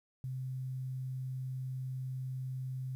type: tone with quantisation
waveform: sine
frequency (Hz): 130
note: C3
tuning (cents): -11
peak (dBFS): -36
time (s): 0.24-2.95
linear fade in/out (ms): 0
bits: 11
effects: none